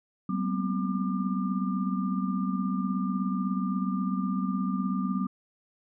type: tone cluster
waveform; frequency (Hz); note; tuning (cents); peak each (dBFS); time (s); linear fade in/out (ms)
sine; 190 / 206.4 / 238.1 / 257.6 / 1198; F#3 / G#3 / A#3 / C4 / D6; +46 / -10 / +37 / -27 / +34; -28 / -37 / -35 / -33 / -37; 0.29-5.27; 5
effects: none